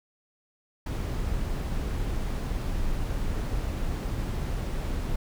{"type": "noise", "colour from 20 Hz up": "brown", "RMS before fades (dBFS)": -29, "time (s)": [0.86, 5.16], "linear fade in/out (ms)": 5, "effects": []}